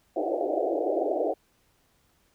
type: band-pass noise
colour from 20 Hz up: white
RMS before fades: -27 dBFS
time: 0.16-1.34 s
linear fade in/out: 10 ms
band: 300 to 740 Hz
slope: 96 dB/octave
effects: pink hiss -67 dBFS RMS until 2.34 s